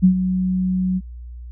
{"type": "tone with ADSR envelope", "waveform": "sine", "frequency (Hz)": 185, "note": "F#3", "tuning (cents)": 0, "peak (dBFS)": -7, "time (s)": [0.02, 1.01], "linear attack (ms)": 25, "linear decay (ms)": 94, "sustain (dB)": -10, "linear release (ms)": 40, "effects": ["added 60 Hz sine -32 dBFS peak until 1.51 s"]}